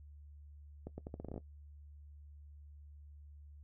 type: accelerating click train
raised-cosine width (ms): 2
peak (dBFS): -30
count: 11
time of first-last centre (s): 0.87-1.379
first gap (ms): 110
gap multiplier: 0.81
effects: noise-tail reverb RT60 0.1 s tail -17 dB re dry + added 73 Hz sine -52 dBFS peak until 3.63 s